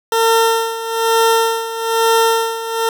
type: tone with tremolo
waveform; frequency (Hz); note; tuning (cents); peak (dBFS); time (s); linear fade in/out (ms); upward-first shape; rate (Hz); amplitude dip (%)
20% pulse; 454.1; A#4; -45; -5; 0.12-2.89; 2; sine; 1.1; 75
effects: none